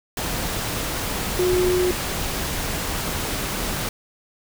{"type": "tone in noise", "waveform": "sine", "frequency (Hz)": 362.6, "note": "F#4", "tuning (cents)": -35, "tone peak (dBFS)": -17, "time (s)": [1.39, 1.91], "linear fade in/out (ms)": 2, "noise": "pink", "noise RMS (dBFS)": -26, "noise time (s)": [0.17, 3.89], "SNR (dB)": 6, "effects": []}